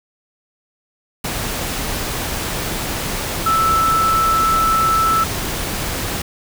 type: tone in noise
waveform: sine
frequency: 1318.5 Hz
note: E6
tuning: in tune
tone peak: -13 dBFS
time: 3.46-5.24 s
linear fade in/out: 5 ms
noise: pink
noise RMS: -23 dBFS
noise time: 1.24-6.22 s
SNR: +7 dB
effects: none